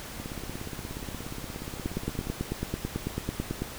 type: two click trains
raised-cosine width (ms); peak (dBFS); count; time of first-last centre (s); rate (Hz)
3; -24 / -16; 36 / 17; 0.2-2.271 / 1.86-3.62; 16.9 / 9.09
effects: pink hiss -41 dBFS RMS until 3.78 s